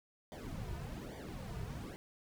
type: noise with flanger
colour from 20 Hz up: brown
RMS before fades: -44 dBFS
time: 0.32-1.96 s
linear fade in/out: 0 ms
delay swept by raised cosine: 0.74 to 3.74 ms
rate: 1.2 Hz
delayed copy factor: -0.9
effects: none